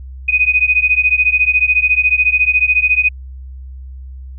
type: beating tone pair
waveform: sine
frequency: 2489 / 2503 Hz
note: D#7 / D#7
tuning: 0 / +10 cents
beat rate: 14 Hz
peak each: -13 dBFS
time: 0.28-3.09 s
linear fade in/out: 10 ms
effects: added 65 Hz sine -28 dBFS peak until 4.38 s